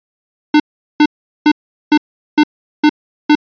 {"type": "tone bursts", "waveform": "square", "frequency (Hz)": 300.2, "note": "D4", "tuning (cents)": 38, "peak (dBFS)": -6, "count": 7, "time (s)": [0.54, 3.353], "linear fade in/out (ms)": 5, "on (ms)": 59, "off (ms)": 400, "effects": ["resampled to 11025 Hz"]}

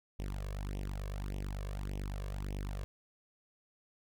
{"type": "tone with flanger", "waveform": "sawtooth", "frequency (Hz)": 49, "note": "G1", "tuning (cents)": 0, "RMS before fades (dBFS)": -39, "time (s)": [0.19, 2.84], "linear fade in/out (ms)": 0, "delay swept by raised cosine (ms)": [0.33, 1.83], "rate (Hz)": 1.7, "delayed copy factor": 0.9, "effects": []}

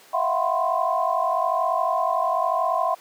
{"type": "tone cluster", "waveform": "sine", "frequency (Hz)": [649, 690, 744, 1013, 1064], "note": ["E5", "F5", "F#5", "B5", "C6"], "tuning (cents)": [-27, -21, 9, 44, 29], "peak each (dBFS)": -26, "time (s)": [0.13, 2.95], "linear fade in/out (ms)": 10, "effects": ["pink hiss -50 dBFS RMS until 3 s", "high-pass 400 Hz 12 dB/octave"]}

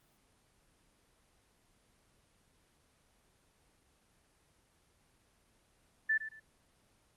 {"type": "tone with echo", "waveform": "sine", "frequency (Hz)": 1760, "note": "A6", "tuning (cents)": 0, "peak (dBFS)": -27, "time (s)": [6.09, 6.18], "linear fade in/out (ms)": 10, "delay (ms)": 110, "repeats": 2, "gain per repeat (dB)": -12, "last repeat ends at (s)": 6.4, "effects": ["pink hiss -70 dBFS RMS until 7.16 s", "Opus 24 kbps"]}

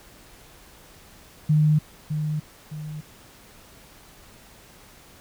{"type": "tone with echo", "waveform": "sine", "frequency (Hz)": 152.5, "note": "D#3", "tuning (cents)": -34, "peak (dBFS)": -15, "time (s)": [1.49, 1.79], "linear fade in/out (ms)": 10, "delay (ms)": 610, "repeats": 2, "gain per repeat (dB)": -8, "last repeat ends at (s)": 3.01, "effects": ["pink hiss -50 dBFS RMS until 5.2 s"]}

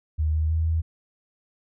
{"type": "tone with pitch steps", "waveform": "sine", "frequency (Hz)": [77.5, 78.3, 80.5, 81], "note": ["D#2", "D#2", "E2", "E2"], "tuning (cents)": [-6, 11, -41, -30], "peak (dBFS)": -20, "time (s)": [0.18, 0.82], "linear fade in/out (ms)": 20, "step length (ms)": 160, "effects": []}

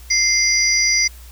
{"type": "tone cluster", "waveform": "sine", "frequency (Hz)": [2090, 4846, 5870], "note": ["C7", "D#8", "F#8"], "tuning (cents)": [-2, -47, -15], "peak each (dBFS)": -18, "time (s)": [0.1, 1.08], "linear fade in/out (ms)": 10, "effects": ["added 60 Hz sine -37 dBFS peak until 1.31 s", "white hiss -46 dBFS RMS until 1.31 s"]}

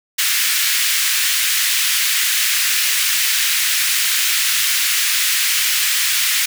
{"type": "high-pass noise", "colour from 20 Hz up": "pink", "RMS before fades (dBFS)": -17, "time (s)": [0.18, 6.46], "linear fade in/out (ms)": 10, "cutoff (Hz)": 1800, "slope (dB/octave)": 24, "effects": []}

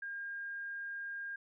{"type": "tone", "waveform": "sine", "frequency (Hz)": 1612, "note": "G6", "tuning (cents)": 48, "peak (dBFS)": -39, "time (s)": [0.02, 1.36], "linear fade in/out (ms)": 5, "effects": []}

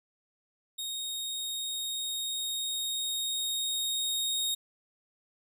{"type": "tone with level ramp", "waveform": "sawtooth", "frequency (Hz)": 3729, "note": "A#7", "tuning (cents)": 0, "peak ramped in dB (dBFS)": [-31, -25], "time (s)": [0.78, 4.55], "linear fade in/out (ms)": 10, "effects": []}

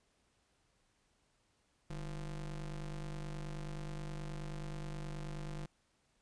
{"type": "ring-modulated tone", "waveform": "square", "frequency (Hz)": 87.31, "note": "F2", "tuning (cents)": 0, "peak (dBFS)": -38, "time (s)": [1.9, 5.66], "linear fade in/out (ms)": 5, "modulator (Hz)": 62.6, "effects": ["pink hiss -75 dBFS RMS until 6.21 s", "resampled to 22050 Hz"]}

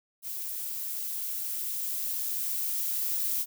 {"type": "noise with level ramp", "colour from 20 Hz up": "violet", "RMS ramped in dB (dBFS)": [-36, -29], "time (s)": [0.22, 3.46], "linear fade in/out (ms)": 50, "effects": []}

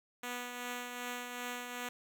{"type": "tone with tremolo", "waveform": "5% pulse", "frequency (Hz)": 245.2, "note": "B3", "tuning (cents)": -12, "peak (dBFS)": -26, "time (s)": [0.23, 1.89], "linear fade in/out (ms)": 5, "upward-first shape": "triangle", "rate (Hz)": 2.6, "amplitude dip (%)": 45, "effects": []}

